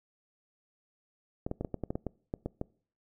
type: clicks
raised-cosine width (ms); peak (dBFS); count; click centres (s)
2; -20; 12; 1.465 / 1.514 / 1.61 / 1.648 / 1.743 / 1.837 / 1.905 / 1.955 / 2.067 / 2.339 / 2.46 / 2.614
effects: noise-tail reverb RT60 0.5 s tail -24 dB re dry